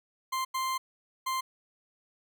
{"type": "tone bursts at uneven times", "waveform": "40% pulse", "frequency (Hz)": 1047, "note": "C6", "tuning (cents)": 1, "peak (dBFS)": -28, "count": 3, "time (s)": [[0.32, 0.45], [0.54, 0.78], [1.26, 1.41]], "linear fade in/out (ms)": 10, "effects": []}